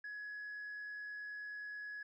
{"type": "tone with amplitude modulation", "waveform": "sine", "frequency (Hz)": 1683, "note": "G#6", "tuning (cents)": 23, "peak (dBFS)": -40, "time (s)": [0.04, 2.03], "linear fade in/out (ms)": 5, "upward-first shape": "sine", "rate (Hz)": 89.4, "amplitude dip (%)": 30, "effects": ["tanh soft clip ceiling -41 dBFS"]}